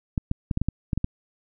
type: clicks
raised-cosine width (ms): 5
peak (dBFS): -11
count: 9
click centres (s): 0.178 / 0.314 / 0.512 / 0.574 / 0.616 / 0.686 / 0.932 / 0.976 / 1.044
effects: none